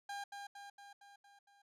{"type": "tone with echo", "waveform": "30% pulse", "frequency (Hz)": 805, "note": "G5", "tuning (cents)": 46, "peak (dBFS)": -39, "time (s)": [0.09, 0.24], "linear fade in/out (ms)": 5, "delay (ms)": 230, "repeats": 6, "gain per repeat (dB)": -4, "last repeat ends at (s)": 1.62, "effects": ["low-pass 9000 Hz 12 dB/octave"]}